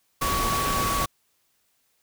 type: tone in noise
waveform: sine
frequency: 1127 Hz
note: C#6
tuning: 28 cents sharp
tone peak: -25 dBFS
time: 0.21-1.06 s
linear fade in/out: 10 ms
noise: pink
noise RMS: -27 dBFS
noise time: 0.21-1.06 s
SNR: -1 dB
effects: white hiss -69 dBFS RMS until 2.02 s